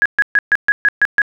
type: tone bursts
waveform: sine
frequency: 1666 Hz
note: G#6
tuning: 5 cents sharp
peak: -8 dBFS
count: 8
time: 0.02-1.218 s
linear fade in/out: 0 ms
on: 36 ms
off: 130 ms
effects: none